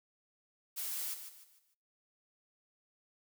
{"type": "noise with echo", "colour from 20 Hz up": "blue", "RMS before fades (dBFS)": -39, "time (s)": [0.76, 1.15], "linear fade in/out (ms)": 20, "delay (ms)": 150, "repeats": 4, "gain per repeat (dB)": -9, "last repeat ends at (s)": 1.75, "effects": ["noise-tail reverb RT60 0.6 s tail -25 dB re dry"]}